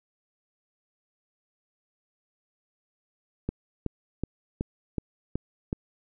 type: click train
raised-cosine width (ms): 3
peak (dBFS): -15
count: 7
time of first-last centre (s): 3.49-5.729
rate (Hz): 2.68
effects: none